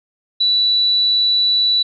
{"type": "tone", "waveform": "sine", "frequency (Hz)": 3951, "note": "B7", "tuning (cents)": 0, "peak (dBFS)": -12, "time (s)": [0.4, 1.83], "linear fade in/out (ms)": 10, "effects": []}